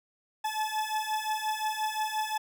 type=beating tone pair; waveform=40% pulse; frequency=860 / 865.7 Hz; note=A5 / A5; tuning=-40 / -28 cents; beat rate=5.7 Hz; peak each=-32 / -31 dBFS; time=0.44-2.38 s; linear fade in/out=10 ms; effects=none